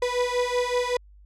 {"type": "beating tone pair", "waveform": "35% pulse", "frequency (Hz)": [489.7, 495], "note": ["B4", "B4"], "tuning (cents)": [-15, 4], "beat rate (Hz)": 5.3, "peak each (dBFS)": -24, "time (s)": [0.02, 0.97], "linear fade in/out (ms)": 5, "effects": ["added 50 Hz sine -48 dBFS peak until 1.25 s", "low-pass 7000 Hz 12 dB/octave"]}